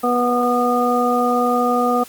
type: harmonic tone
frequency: 244.5 Hz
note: B3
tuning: 17 cents flat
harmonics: 1 / 2 / 3 / 5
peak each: -20 / -20 / -20 / -20 dBFS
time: 0.03-2.04 s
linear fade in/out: 10 ms
effects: white hiss -41 dBFS RMS until 2.08 s + Opus 24 kbps